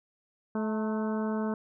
harmonic tone with a mistuned harmonic, 216.6 Hz, A3, 27 cents flat, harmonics 1 / 2 / 3 / 4 / 5 / 6 / 7, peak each -29 / -35 / -39 / -41 / -43 / -45 / -46 dBFS, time 0.55-1.54 s, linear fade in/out 2 ms, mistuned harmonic 4, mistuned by +49 cents, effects none

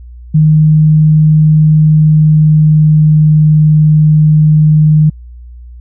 sine tone with pitch glide, 154.5 to 153.43 Hz, D#3 to D#3, -12 to -24 cents, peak -3 dBFS, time 0.34-5.1 s, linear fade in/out 10 ms, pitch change -12 cents, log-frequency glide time 1.77-3.28 s, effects added 60 Hz sine -28 dBFS peak until 5.8 s

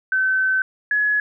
sine tone pair in turn, 1530 / 1690.5 Hz, G6 / G#6, -42 / +30 cents, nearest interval major second, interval 172 cents, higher second, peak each -16 dBFS, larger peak neither, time 0.12-0.62 / 0.91-1.2 s, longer first, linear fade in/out 2 ms, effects none

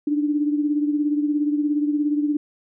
sine beating tone pair, 293.7 / 310.7 Hz, D4 / D#4, 0 / -2 cents, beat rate 17 Hz, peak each -19 / -27 dBFS, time 0.07-2.37 s, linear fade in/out 5 ms, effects none

